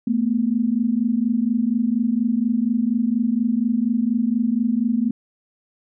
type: tone pair together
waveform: sine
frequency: 220.6 / 244.8 Hz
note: A3 / B3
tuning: +5 / -15 cents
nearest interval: major second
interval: 180 cents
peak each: -20 dBFS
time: 0.07-5.11 s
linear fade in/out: 5 ms
effects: none